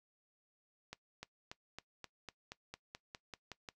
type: accelerating click train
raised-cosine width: 0.2 ms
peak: -28 dBFS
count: 13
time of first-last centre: 0.93-3.688 s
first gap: 300 ms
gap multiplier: 0.95
effects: noise-tail reverb RT60 0.1 s tail -19 dB re dry